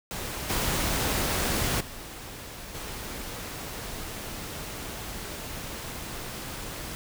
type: noise with level steps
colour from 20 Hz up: pink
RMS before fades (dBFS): -34 / -27 / -41 / -37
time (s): 0.11-6.95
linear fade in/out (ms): 0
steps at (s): 0.49 / 1.8 / 2.74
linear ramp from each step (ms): 10
effects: none